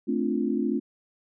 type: chord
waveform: sine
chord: D minor seventh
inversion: second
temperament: equal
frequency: 220 / 261.6 / 293.7 / 349.2 Hz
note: A3 / C4 / D4 / F4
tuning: 0 / 0 / 0 / 0 cents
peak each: -28 / -28 / -30 / -30 dBFS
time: 0.07-0.8 s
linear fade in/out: 20 ms
effects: none